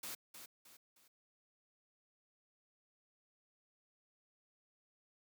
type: noise with echo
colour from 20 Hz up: white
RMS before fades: -45 dBFS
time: 0.03-0.15 s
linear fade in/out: 5 ms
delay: 310 ms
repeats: 3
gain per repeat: -8 dB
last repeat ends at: 1.08 s
effects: high-pass 150 Hz 12 dB/octave